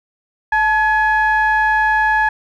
triangle ring-modulated tone, 410 Hz, G#4, 22 cents flat, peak -7 dBFS, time 0.52-2.29 s, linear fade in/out 5 ms, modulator 1280 Hz, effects none

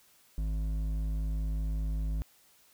triangle tone with hard clipping, 52.6 Hz, G#1, 23 cents sharp, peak -31 dBFS, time 0.38-2.22 s, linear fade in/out 0 ms, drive 12 dB, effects white hiss -63 dBFS RMS until 2.73 s

